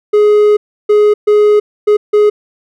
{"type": "tone bursts at uneven times", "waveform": "triangle", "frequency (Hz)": 418.7, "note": "G#4", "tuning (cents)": 14, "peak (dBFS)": -3, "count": 5, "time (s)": [[0.13, 0.57], [0.89, 1.14], [1.27, 1.6], [1.87, 1.97], [2.13, 2.3]], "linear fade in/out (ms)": 10, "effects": []}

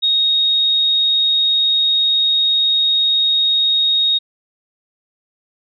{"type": "tone", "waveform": "sine", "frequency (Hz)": 3742, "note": "A#7", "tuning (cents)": 6, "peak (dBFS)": -12, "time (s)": [0.02, 4.19], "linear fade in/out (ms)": 20, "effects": []}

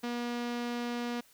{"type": "tone with low-pass filter", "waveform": "sawtooth", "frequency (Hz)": 240, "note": "B3", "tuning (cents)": -49, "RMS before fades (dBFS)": -35, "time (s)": [0.03, 1.21], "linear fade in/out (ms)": 10, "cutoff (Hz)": 4900, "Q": 1, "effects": ["white hiss -62 dBFS RMS until 1.33 s"]}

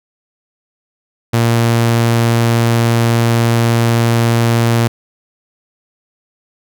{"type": "tone", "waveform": "sawtooth", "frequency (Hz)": 116.5, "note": "A#2", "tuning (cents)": -1, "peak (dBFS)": -6, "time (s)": [1.33, 4.88], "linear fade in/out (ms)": 10, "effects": []}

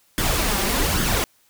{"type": "noise with flanger", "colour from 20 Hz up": "pink", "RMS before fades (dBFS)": -21, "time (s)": [0.18, 1.24], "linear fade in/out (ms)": 0, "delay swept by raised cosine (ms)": [0.6, 5.2], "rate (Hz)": 1.2, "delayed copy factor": 0.55, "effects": ["white hiss -60 dBFS RMS until 1.49 s"]}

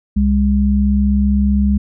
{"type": "tone pair together", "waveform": "sine", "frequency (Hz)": [67.81, 203.2], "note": ["C#2", "G#3"], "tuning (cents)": [-38, -38], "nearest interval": "octave + perfect fifth", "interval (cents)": 1900, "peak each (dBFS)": [-14, -13], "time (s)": [0.16, 1.78], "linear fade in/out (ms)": 10, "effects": []}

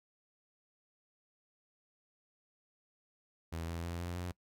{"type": "tone with pitch steps", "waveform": "sawtooth", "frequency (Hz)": [82.6, 84.14, 85.71, 87.31, 88.94], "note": ["E2", "E2", "F2", "F2", "F2"], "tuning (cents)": [4, 36, -32, 0, 32], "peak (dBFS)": -34, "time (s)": [3.52, 4.32], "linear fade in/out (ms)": 10, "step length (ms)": 160, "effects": ["noise-tail reverb RT60 0.1 s tail -24 dB re dry"]}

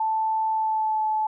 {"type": "tone with pitch glide", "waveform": "sine", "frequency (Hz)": [880, 865.4], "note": ["A5", "A5"], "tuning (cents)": [0, -29], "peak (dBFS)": -21, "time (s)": [0, 1.27], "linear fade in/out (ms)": 5, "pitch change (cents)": -29, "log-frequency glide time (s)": [0.5, 1.05], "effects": []}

